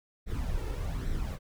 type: noise with flanger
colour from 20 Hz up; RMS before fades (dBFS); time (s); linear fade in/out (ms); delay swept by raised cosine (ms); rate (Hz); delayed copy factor
brown; -32; 0.26-1.39; 50; 0.51 to 2.31; 1.2; +0.6
effects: none